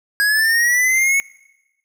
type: linear sweep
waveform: square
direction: up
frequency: 1640 to 2217 Hz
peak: -14 dBFS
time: 0.2-1.2 s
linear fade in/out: 0 ms
effects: noise-tail reverb RT60 1.0 s tail -23 dB re dry